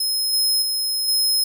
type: tone with level steps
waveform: sawtooth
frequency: 5140 Hz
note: E8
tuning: 45 cents flat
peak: -17 / -14 / -18 / -14 dBFS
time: 0-1.44 s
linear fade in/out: 5 ms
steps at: 0.33 / 0.62 / 1.08 s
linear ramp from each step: 2 ms
effects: none